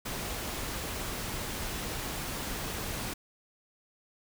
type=noise; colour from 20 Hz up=pink; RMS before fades=-36 dBFS; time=0.05-3.14 s; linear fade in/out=10 ms; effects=none